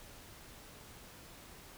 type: silence
effects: pink hiss -54 dBFS RMS until 1.77 s